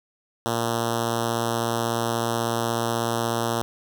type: tone with notch filter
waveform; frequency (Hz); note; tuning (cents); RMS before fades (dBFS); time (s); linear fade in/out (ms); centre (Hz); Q
5% pulse; 116.4; A#2; -2; -25; 0.46-3.62; 0; 2100; 1.2
effects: none